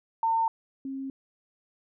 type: tone pair in turn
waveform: sine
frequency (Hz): 905 / 269.1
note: A5 / C4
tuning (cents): +48 / +49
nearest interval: octave + major sixth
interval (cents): 2099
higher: first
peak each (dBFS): -22 / -32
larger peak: first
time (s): 0.23-0.48 / 0.85-1.1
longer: neither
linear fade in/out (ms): 2
effects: none